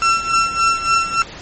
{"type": "tone with tremolo", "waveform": "35% pulse", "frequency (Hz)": 1348, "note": "E6", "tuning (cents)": 38, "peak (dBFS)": -9, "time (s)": [0.02, 1.22], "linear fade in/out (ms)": 0, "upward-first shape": "sine", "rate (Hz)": 3.5, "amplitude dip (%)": 75, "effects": ["pink hiss -34 dBFS RMS until 1.41 s", "MP3 32 kbps"]}